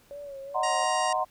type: tone with vibrato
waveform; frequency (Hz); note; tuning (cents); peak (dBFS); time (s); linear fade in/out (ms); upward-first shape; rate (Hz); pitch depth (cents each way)
sine; 560; C#5; +18; -37; 0.11-0.84; 0; sine; 2.6; 58
type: chord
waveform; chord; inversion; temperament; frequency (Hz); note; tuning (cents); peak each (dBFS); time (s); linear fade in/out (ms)
sine; C half-diminished seventh; first; equal; 622.3 / 740 / 932.3 / 1046.5; Eb5 / Gb5 / Bb5 / C6; 0 / 0 / 0 / 0; -31 / -28 / -32 / -29; 0.54-1.25; 20
type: harmonic tone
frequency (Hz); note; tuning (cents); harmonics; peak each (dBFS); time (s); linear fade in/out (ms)
939; A#5; +12; 2 / 3 / 4 / 5 / 6 / 7 / 8 / 9 / 10; -35 / -36 / -45 / -41 / -38 / -45 / -42 / -41 / -45; 0.63-1.13; 5
effects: pink hiss -60 dBFS RMS until 1.3 s